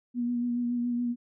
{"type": "tone with vibrato", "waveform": "sine", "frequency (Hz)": 241.3, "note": "B3", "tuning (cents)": -40, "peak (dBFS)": -26, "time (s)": [0.14, 1.16], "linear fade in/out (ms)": 50, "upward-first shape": "sine", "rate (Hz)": 7.1, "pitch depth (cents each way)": 22, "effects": []}